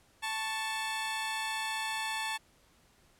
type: tone pair together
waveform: 15% pulse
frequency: 880 / 1108.7 Hz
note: A5 / C#6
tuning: 0 / 0 cents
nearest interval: major third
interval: 400 cents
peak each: -27 / -35 dBFS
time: 0.22-2.38 s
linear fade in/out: 20 ms
effects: pink hiss -65 dBFS RMS until 3.19 s + low-pass 12000 Hz 12 dB/octave